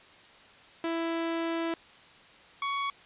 sawtooth tone pair in turn, 331.4 / 1118.6 Hz, E4 / C#6, +9 / +15 cents, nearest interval octave + major sixth, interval 2106 cents, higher second, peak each -25 dBFS, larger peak neither, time 0.84-1.74 / 2.62-2.9 s, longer first, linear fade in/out 2 ms, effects white hiss -54 dBFS RMS until 3.05 s + resampled to 8000 Hz

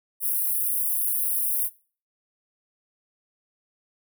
white high-pass noise, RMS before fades -25 dBFS, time 0.2-1.7 s, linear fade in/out 50 ms, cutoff 9400 Hz, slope 96 dB/octave, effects noise-tail reverb RT60 0.4 s tail -21 dB re dry

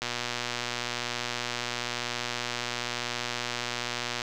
click train, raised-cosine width 0.2 ms, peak -13 dBFS, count 509, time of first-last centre 0.02-4.218 s, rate 121 Hz, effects none

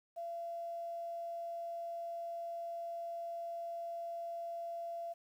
sine tone, 680 Hz, F5, 46 cents flat, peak -39 dBFS, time 0.16-5.14 s, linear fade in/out 20 ms, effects 11-bit

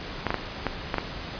clicks, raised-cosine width 0.5 ms, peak -9 dBFS, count 6, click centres 0.267 / 0.305 / 0.343 / 0.667 / 0.942 / 0.983 s, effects pink hiss -36 dBFS RMS until 1.39 s + resampled to 11025 Hz

